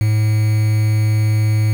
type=tone with quantisation; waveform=triangle; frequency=107.9 Hz; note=A2; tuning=33 cents flat; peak=-10 dBFS; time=0.01-1.73 s; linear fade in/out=0 ms; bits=5; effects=none

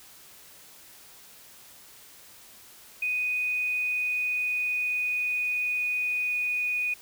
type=tone with pitch glide; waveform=sine; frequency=2489 to 2473 Hz; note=D#7 to D#7; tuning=0 to -11 cents; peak=-25 dBFS; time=3.02-6.94 s; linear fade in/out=5 ms; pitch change=-11 cents; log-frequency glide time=3.21-6.52 s; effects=white hiss -51 dBFS RMS until 7.01 s

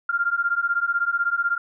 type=beating tone pair; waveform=sine; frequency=1388 / 1404 Hz; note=F6 / F6; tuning=-11 / +9 cents; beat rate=16 Hz; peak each=-23 dBFS; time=0.09-1.58 s; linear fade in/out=5 ms; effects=none

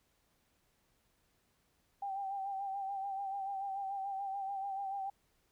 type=tone with vibrato; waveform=sine; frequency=785 Hz; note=G5; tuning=2 cents sharp; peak=-36 dBFS; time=2.02-5.1 s; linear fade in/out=5 ms; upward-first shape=sine; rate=6.9 Hz; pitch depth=42 cents each way; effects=pink hiss -75 dBFS RMS until 5.51 s

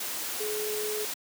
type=tone in noise; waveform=sine; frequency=424.2 Hz; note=G#4; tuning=37 cents sharp; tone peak=-31 dBFS; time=0.4-1.05 s; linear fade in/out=5 ms; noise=white; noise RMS=-34 dBFS; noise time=0-1.14 s; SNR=0 dB; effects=high-pass 200 Hz 12 dB/octave

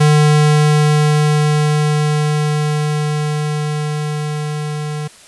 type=tone with level ramp; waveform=square; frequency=150.3 Hz; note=D3; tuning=40 cents sharp; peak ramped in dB=-8 to -21 dBFS; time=0-5.08 s; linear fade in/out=10 ms; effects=white hiss -42 dBFS RMS until 5.27 s + resampled to 24000 Hz

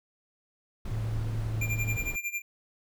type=noise; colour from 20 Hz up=brown; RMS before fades=-36 dBFS; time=0.85-2.16 s; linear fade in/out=5 ms
type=tone; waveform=sine; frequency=110 Hz; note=A2; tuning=in tune; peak=-29 dBFS; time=0.91-1.97 s; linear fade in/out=5 ms
type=tone with tremolo; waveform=square; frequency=2385 Hz; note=D7; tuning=26 cents sharp; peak=-29 dBFS; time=1.61-2.42 s; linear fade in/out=5 ms; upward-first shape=sine; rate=11 Hz; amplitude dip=85%
effects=none

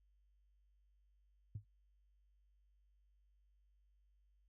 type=tone with exponential decay; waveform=sine; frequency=103.83 Hz; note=G#2; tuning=in tune; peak=-38 dBFS; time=1.55-1.65 s; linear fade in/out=5 ms; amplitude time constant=21 ms; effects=tanh soft clip ceiling -35 dBFS + added 50 Hz sine -70 dBFS peak until 4.48 s

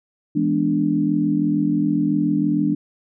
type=chord; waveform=sine; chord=E dominant seventh; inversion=none; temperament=equal; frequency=164.81 / 207.7 / 246.9 / 293.7 Hz; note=E3 / G#3 / B3 / D4; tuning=0 / 0 / 0 / 0 cents; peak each=-24 / -23 / -25 / -19 dBFS; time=0.35-2.75 s; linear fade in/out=10 ms; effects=none

